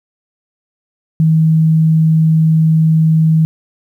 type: tone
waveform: sine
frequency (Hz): 159.5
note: D#3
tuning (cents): +43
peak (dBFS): -7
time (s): 1.2-3.45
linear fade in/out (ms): 0
effects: 8-bit